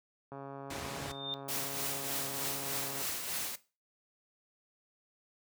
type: click train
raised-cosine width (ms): 1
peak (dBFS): -31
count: 373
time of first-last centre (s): 0.32-3.016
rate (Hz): 138
type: low-pass noise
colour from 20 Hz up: pink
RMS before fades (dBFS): -41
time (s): 0.7-1.12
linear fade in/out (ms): 5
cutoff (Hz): 9600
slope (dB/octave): 12
type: tone with exponential growth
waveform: sine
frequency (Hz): 3618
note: A7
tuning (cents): +48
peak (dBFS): -32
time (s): 0.83-1.34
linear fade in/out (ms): 0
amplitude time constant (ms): 110
type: noise with tremolo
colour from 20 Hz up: white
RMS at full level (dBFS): -35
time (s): 1.48-3.56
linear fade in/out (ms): 10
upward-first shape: triangle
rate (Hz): 3.3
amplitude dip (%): 50
effects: noise-tail reverb RT60 0.3 s tail -17 dB re dry + high-pass 80 Hz 12 dB/octave